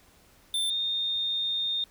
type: tone pair in turn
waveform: square / sine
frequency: 3562 / 3654 Hz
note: A7 / A#7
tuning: +21 / -35 cents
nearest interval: unison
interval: 44 cents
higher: second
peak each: -26 / -26 dBFS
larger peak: neither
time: 0.54-0.7 / 0.7-1.84 s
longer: second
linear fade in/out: 2 ms
effects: pink hiss -59 dBFS RMS until 1.9 s